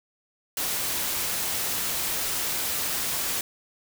white noise, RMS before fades -28 dBFS, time 0.57-3.41 s, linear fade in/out 2 ms, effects none

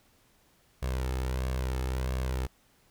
sawtooth tone with flanger, 64.1 Hz, C2, 35 cents flat, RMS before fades -31 dBFS, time 0.82-2.47 s, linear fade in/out 10 ms, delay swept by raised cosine 1.8 to 2.32 ms, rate 1.5 Hz, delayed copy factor +0.5, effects pink hiss -65 dBFS RMS until 2.9 s

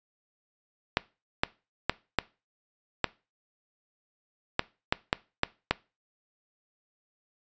clicks, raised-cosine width 0.3 ms, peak -6 dBFS, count 10, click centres 0.971 / 1.435 / 1.896 / 2.187 / 3.043 / 4.594 / 4.925 / 5.129 / 5.434 / 5.71 s, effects noise-tail reverb RT60 0.3 s tail -21 dB re dry + resampled to 16000 Hz

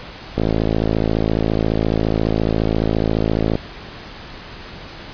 click train, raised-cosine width 2 ms, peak -4 dBFS, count 174, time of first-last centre 0.38-3.554 s, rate 54.5 Hz, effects pink hiss -35 dBFS RMS until 5.13 s + resampled to 11025 Hz

